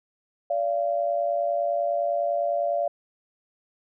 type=tone pair together; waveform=sine; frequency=577.1 / 687 Hz; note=D5 / F5; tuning=-30 / -29 cents; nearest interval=minor third; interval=301 cents; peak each=-25 dBFS; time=0.5-2.88 s; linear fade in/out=5 ms; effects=none